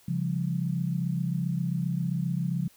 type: tone cluster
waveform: sine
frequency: 136.7 / 172 / 199.4 Hz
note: C#3 / F3 / G3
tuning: -24 / -26 / +30 cents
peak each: -30 / -28 / -36 dBFS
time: 0.08-2.68 s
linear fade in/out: 5 ms
effects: white hiss -59 dBFS RMS until 2.76 s